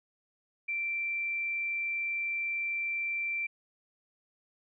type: tone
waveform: sine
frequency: 2349 Hz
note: D7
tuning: in tune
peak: -30 dBFS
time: 0.68-3.47 s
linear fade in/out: 10 ms
effects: none